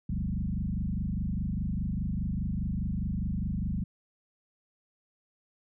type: tone with frequency modulation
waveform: sine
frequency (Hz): 123.47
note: B2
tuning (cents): 0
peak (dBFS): -28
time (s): 0.09-3.84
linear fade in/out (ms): 5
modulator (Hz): 24.9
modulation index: 3.6
effects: none